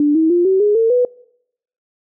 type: tone with pitch steps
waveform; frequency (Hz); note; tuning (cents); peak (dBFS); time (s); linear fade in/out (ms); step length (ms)
sine; 293.7 / 320.3 / 349.3 / 380.9 / 415.4 / 452.9 / 493.9; D4 / E4 / F4 / G4 / G#4 / A#4 / B4; 0 / -50 / 0 / -50 / 0 / -50 / 0; -10; 0-1.05; 2; 150
effects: noise-tail reverb RT60 0.8 s tail -25 dB re dry